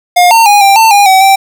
square tone with pitch steps, 712 / 910 / 821 / 790 / 895 / 812 / 761 / 779 Hz, F5 / A#5 / G#5 / G5 / A5 / G#5 / F#5 / G5, +33 / -42 / -20 / +13 / +29 / -39 / +48 / -11 cents, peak -3 dBFS, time 0.16-1.36 s, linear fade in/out 10 ms, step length 150 ms, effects 7-bit

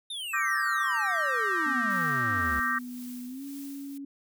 square exponential sweep, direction down, 3729 to 65.9 Hz, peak -34 dBFS, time 0.1-2.6 s, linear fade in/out 5 ms
sine chord, E half-diminished seventh, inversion third, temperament equal, 1174.7 / 1318.5 / 1568 / 1864.7 Hz, D6 / E6 / G6 / Bb6, 0 / 0 / 0 / 0 cents, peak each -30 / -35 / -30 / -30 dBFS, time 0.33-2.79 s, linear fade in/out 10 ms
sine tone with pitch glide, 246.9 to 278.7 Hz, B3 to C#4, 0 to +9 cents, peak -36 dBFS, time 1.66-4.05 s, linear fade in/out 5 ms, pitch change +209 cents, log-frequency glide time 3.27-3.44 s
blue noise with tremolo, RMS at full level -47 dBFS, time 1.9-3.98 s, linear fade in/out 5 ms, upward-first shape sine, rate 1.9 Hz, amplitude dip 50%
effects none

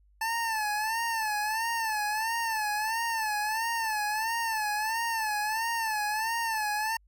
25% pulse tone with vibrato, 880 Hz, A5, in tune, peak -24 dBFS, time 0.21-6.97 s, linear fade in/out 5 ms, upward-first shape sine, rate 1.5 Hz, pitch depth 92 cents each way, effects added 50 Hz sine -59 dBFS peak until 7.07 s

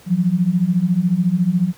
sine beating tone pair, 169.9 / 183.9 Hz, F3 / F#3, -47 / -10 cents, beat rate 14 Hz, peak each -18 / -16 dBFS, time 0.06-1.73 s, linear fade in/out 50 ms, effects pink hiss -47 dBFS RMS until 1.77 s + high-pass 60 Hz 12 dB/octave

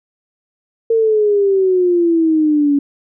sine exponential sweep, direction down, 458.6 to 281 Hz, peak -10 dBFS, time 0.9-2.79 s, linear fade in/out 5 ms, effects none

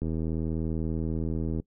click train, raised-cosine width 3 ms, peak -19 dBFS, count 128, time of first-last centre 0.02-1.6 s, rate 80.4 Hz, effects noise-tail reverb RT60 0.1 s tail -20 dB re dry

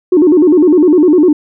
sine tone with vibrato, 330 Hz, E4, 2 cents sharp, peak -3 dBFS, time 0.12-1.33 s, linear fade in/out 5 ms, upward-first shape square, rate 9.9 Hz, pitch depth 170 cents each way, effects tanh soft clip ceiling 0 dBFS

